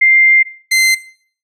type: tone pair in turn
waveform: sine / sawtooth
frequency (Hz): 2098 / 2074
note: C7 / C7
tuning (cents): +4 / -16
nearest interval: unison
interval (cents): 20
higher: first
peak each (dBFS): -6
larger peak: neither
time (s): 0.01-0.43 / 0.71-0.95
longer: first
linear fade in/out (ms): 10
effects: noise-tail reverb RT60 0.5 s tail -17 dB re dry + low-pass 11000 Hz 12 dB/octave